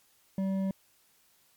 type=tone with hard clipping; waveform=sine; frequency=192.5 Hz; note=G3; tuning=31 cents flat; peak=-29 dBFS; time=0.38-0.71 s; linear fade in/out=2 ms; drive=7 dB; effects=white hiss -66 dBFS RMS until 1.56 s + MP3 96 kbps